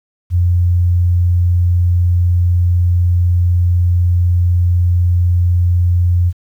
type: tone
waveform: sine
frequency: 88 Hz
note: F2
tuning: 14 cents sharp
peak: -9 dBFS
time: 0.3-6.33 s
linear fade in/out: 50 ms
effects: 8-bit